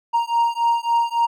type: beating tone pair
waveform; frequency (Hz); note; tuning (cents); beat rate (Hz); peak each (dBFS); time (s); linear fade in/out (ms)
triangle; 932.3 / 935.9; A#5 / A#5; 0 / +7; 3.6; -18; 0.13-1.27; 20
effects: none